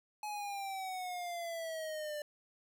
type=exponential sweep; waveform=square; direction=down; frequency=848 to 590 Hz; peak=-39 dBFS; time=0.23-2.22 s; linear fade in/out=2 ms; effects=none